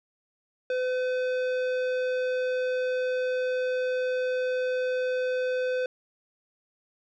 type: tone with tanh clipping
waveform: sine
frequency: 507 Hz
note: B4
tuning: 45 cents sharp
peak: -27 dBFS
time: 0.7-5.86 s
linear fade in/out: 2 ms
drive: 14 dB
effects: none